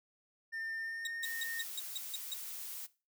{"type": "tone with pitch glide", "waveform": "triangle", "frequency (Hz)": [1804, 1836.6], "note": ["A6", "A#6"], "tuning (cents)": [43, -26], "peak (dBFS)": -37, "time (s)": [0.52, 1.64], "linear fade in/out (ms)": 20, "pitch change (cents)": 31, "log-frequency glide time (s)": [0.81, 1.11]}
{"type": "tone bursts", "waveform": "30% pulse", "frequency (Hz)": 3800, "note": "A#7", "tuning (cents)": 33, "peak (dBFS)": -34, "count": 8, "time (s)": [1.05, 2.338], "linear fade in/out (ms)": 2, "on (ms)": 21, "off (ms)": 160}
{"type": "noise", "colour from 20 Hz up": "blue", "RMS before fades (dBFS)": -44, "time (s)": [1.22, 2.87], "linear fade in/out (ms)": 20}
{"effects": ["noise-tail reverb RT60 0.3 s tail -18 dB re dry"]}